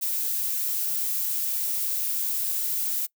violet noise, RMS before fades -27 dBFS, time 0.01-3.07 s, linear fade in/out 20 ms, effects noise-tail reverb RT60 0.1 s tail -23 dB re dry

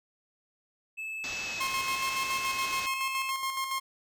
triangle tone with vibrato, 2595 Hz, E7, 28 cents flat, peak -33 dBFS, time 0.97-3.31 s, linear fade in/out 20 ms, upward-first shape square, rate 1 Hz, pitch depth 12 cents each way
white low-pass noise, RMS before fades -40 dBFS, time 1.24-2.86 s, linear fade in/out 0 ms, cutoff 7000 Hz, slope 96 dB/octave
sawtooth tone with tremolo, 1068 Hz, C6, 35 cents sharp, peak -25 dBFS, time 1.6-3.8 s, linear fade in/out 10 ms, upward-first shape square, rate 7.1 Hz, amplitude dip 45%
effects none

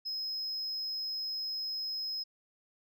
sine tone, 5120 Hz, D#8, 49 cents sharp, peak -31 dBFS, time 0.05-2.24 s, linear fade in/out 20 ms, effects tanh soft clip ceiling -33 dBFS

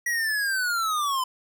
square linear sweep, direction down, 1934 to 1010 Hz, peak -24 dBFS, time 0.06-1.24 s, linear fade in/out 5 ms, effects none

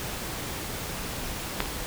clicks, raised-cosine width 0.3 ms, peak -8 / -19 dBFS, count 2, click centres 1.604 / 1.658 s, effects pink hiss -34 dBFS RMS until 1.86 s

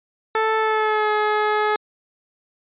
15% pulse tone with pitch glide, 440 to 424 Hz, A4 to G#4, 0 to +36 cents, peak -11 dBFS, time 0.35-1.76 s, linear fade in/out 2 ms, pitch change -64 cents, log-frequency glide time 0.57-1.11 s, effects resampled to 8000 Hz

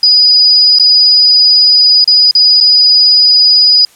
sine tone with dropouts, 4941 Hz, D#8, 13 cents flat, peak -3 dBFS, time 0.03-3.85 s, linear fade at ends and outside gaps 2 ms, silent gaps 0.787-0.797 / 2.043-2.076 / 2.311-2.351 / 2.603-2.609 s, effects white hiss -44 dBFS RMS until 3.95 s + low-pass 11000 Hz 12 dB/octave

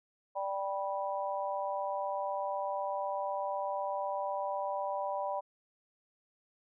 sine chord, G major, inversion second, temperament just, 588 / 784 / 980 Hz, D5 / G5 / B5, +2 / 0 / -14 cents, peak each -36 / -37 / -37 dBFS, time 0.35-5.41 s, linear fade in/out 20 ms, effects none

